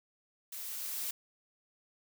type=noise with level ramp; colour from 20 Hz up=blue; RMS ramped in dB=-43 to -36 dBFS; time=0.52-1.11 s; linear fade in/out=5 ms; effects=none